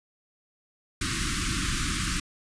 pink band-stop noise, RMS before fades -28 dBFS, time 1.01-2.2 s, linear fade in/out 5 ms, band 350 to 1100 Hz, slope 96 dB/octave, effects resampled to 22050 Hz

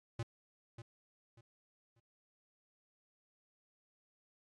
square tone with echo, 115.8 Hz, A#2, 11 cents flat, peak -37 dBFS, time 0.19-0.23 s, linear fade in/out 5 ms, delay 590 ms, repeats 3, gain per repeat -11 dB, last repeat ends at 2 s, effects low-pass 8000 Hz 12 dB/octave + AAC 32 kbps

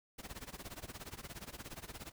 pink noise with tremolo, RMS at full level -45 dBFS, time 0.18-2.12 s, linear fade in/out 10 ms, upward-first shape sine, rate 17 Hz, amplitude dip 90%, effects none

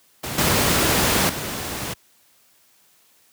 pink noise with level steps, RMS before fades -28 / -18 / -28 dBFS, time 0.23-1.94 s, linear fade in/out 10 ms, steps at 0.38 / 1.29 s, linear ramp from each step 5 ms, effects white hiss -58 dBFS RMS until 3.32 s + high-pass 80 Hz 12 dB/octave

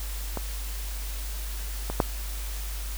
clicks, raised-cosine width 1 ms, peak -16 / -16 / -6 dBFS, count 3, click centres 0.373 / 1.9 / 2.002 s, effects added 50 Hz sine -31 dBFS peak until 2.97 s + white hiss -40 dBFS RMS until 2.97 s

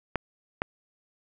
clicks, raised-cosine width 0.5 ms, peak -11 dBFS, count 2, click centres 0.157 / 0.619 s, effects none

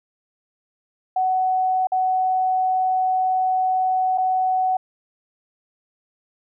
sine tone with dropouts, 747 Hz, F#5, 16 cents sharp, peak -17 dBFS, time 1.16-4.77 s, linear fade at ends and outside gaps 5 ms, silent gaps 1.871-1.919 / 4.177-4.181 s, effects none

